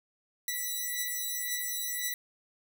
5% pulse beating tone pair, 1965 / 1966.9 Hz, B6 / B6, -9 / -8 cents, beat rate 1.9 Hz, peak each -23 / -26 dBFS, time 0.48-2.14 s, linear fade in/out 2 ms, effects none

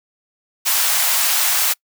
white high-pass noise, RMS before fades -17 dBFS, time 0.65-1.74 s, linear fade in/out 20 ms, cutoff 680 Hz, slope 24 dB/octave, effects noise-tail reverb RT60 0.1 s tail -26 dB re dry

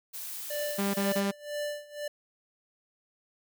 blue noise, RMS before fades -39 dBFS, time 0.13-1.21 s, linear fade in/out 20 ms
square tone with tremolo, 589 Hz, D5, 5 cents sharp, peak -31 dBFS, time 0.5-2.08 s, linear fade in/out 5 ms, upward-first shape sine, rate 2 Hz, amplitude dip 90%
sawtooth tone bursts, 199.1 Hz, G3, 27 cents sharp, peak -23 dBFS, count 3, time 0.78-1.314 s, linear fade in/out 10 ms, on 160 ms, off 27 ms
effects none

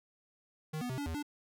square tone with pitch steps, 155.5 / 246.4 / 129.6 / 286.9 / 81.4 / 293.3 Hz, D#3 / B3 / C3 / D4 / E2 / D4, -1 / -4 / -16 / -40 / -21 / -2 cents, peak -36 dBFS, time 0.73-1.228 s, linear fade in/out 10 ms, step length 83 ms, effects none

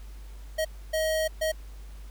square tone bursts at uneven times, 632 Hz, D#5, 27 cents sharp, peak -25 dBFS, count 3, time 0.58-0.65 / 0.93-1.28 / 1.41-1.52 s, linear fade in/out 10 ms, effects added 50 Hz sine -40 dBFS peak until 2.1 s + pink hiss -56 dBFS RMS until 2.1 s

